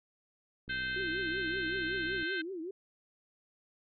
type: click train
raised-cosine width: 3 ms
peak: -36 dBFS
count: 100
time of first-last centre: 0.68-2.227 s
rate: 64 Hz
type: harmonic tone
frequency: 519 Hz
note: C5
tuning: 14 cents flat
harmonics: 3 / 4 / 5 / 6 / 7 / 8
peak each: -34 / -45 / -45 / -44 / -47 / -48 dBFS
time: 0.69-2.42 s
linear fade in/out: 10 ms
type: tone with vibrato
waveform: sine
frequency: 351.4 Hz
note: F4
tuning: 11 cents sharp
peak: -37 dBFS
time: 0.96-2.71 s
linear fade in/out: 5 ms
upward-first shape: triangle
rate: 5.3 Hz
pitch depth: 220 cents each way
effects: none